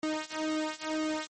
sawtooth tone with flanger, 311.1 Hz, D#4, in tune, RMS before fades -33 dBFS, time 0.03-1.27 s, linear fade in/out 2 ms, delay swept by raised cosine 2 to 3.2 ms, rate 2 Hz, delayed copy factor -1, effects MP3 32 kbps

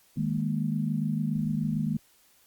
sine chord, D# suspended fourth, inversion none, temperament equal with one note detuned, 155.56 / 206.2 / 233.1 Hz, D#3 / G#3 / A#3, 0 / -12 / 0 cents, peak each -29 / -30 / -31 dBFS, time 0.17-1.97 s, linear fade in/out 5 ms, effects white hiss -62 dBFS RMS until 2.46 s + Opus 48 kbps

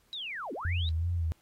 sine linear two-way sweep, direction down then up, 3951 to 229.4 to 3951 Hz, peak -35 dBFS, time 0.13-0.89 s, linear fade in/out 0 ms, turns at 0.53 s
sine tone with vibrato, 83.8 Hz, E2, 29 cents sharp, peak -27 dBFS, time 0.65-1.32 s, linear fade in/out 0 ms, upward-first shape sine, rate 2.7 Hz, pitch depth 75 cents each way
effects pink hiss -68 dBFS RMS until 1.41 s + AAC 48 kbps

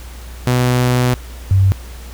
sawtooth / sine tone pair in turn, 124.6 / 96.34 Hz, B2 / G2, +16 / -30 cents, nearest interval major third, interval 446 cents, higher first, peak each -8 dBFS, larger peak neither, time 0.47-1.14 / 1.51-1.72 s, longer first, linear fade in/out 0 ms, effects added 60 Hz sine -30 dBFS peak until 2.13 s + pink hiss -39 dBFS RMS until 2.13 s

